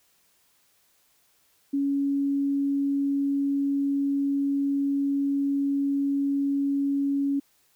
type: tone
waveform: sine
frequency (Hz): 279.4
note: C#4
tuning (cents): +14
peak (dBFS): -22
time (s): 1.73-7.4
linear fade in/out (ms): 10
effects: white hiss -65 dBFS RMS until 7.75 s